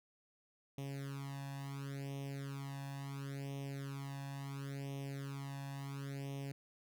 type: tone with flanger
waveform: sawtooth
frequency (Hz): 138.59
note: C#3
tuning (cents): 0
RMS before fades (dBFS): -44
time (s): 0.78-6.52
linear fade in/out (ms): 2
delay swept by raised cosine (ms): 0.33 to 1.15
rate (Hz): 0.72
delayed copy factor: +0.95
effects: none